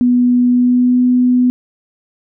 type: tone with pitch glide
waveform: sine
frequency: 246 to 249.1 Hz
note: B3 to B3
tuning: -7 to +15 cents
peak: -8 dBFS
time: 0.01-1.5 s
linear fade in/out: 0 ms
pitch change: +22 cents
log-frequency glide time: 0.48-1.01 s
effects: none